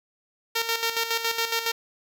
5% pulse tone with tremolo, 458.3 Hz, A#4, 29 cents flat, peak -11 dBFS, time 0.55-1.72 s, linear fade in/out 10 ms, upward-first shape square, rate 7.2 Hz, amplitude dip 60%, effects none

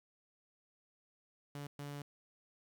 sawtooth tone bursts at uneven times, 143.8 Hz, D3, 36 cents flat, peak -39 dBFS, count 2, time 1.55-1.67 / 1.79-2.02 s, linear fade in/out 2 ms, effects 11-bit

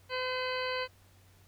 harmonic tone, 510 Hz, C5, 44 cents flat, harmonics 1 / 2 / 3 / 4 / 5 / 6 / 8 / 9, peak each -35 / -38 / -40 / -41 / -42 / -43 / -44 / -45 dBFS, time 0.09-0.88 s, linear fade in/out 50 ms, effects added 94 Hz sine -60 dBFS peak until 1.47 s + pink hiss -64 dBFS RMS until 1.47 s

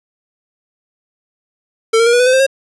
square tone with pitch steps, 448.6 / 460.7 / 473.1 / 485.8 / 498.9 / 512.3 / 526.1 / 540.3 Hz, A4 / A#4 / A#4 / B4 / B4 / C5 / C5 / C#5, +34 / -20 / +26 / -29 / +17 / -37 / +9 / -44 cents, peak -9 dBFS, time 1.93-2.466 s, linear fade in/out 10 ms, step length 67 ms, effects resampled to 24000 Hz + 8-bit

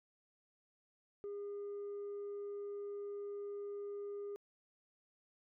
sine tone, 406.5 Hz, G#4, 37 cents flat, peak -39 dBFS, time 1.24-4.36 s, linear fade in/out 0 ms, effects tanh soft clip ceiling -40 dBFS

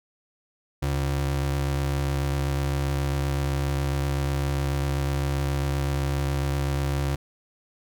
square ring-modulated tone, 105.8 Hz, G#2, 33 cents sharp, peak -21 dBFS, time 0.82-7.16 s, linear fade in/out 10 ms, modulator 33.8 Hz, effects none

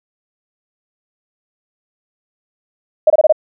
sine tone bursts, 620 Hz, D#5, 6 cents flat, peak -5 dBFS, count 5, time 3.07-3.325 s, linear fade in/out 5 ms, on 31 ms, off 25 ms, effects none

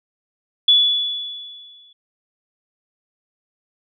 sine tone with exponential decay, 3427 Hz, A7, 46 cents flat, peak -8 dBFS, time 0.68-1.93 s, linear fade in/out 5 ms, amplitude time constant 270 ms, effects none

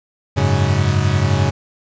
40% pulse chord, F# suspended second, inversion none, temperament equal, 92.5 / 103.83 / 138.59 Hz, F#2 / G#2 / C#3, 0 / 0 / 0 cents, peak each -17 dBFS, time 0.36-1.51 s, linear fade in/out 20 ms, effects resampled to 16000 Hz + 8-bit

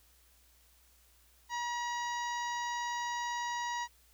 harmonic tone, 958 Hz, A#5, 47 cents sharp, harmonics 1 / 2 / 3 / 4 / 5 / 6 / 7, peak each -35 / -40 / -49 / -48 / -51 / -49 / -50 dBFS, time 1.49-3.88 s, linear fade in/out 50 ms, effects added 60 Hz sine -66 dBFS peak until 4.13 s + white hiss -66 dBFS RMS until 4.13 s

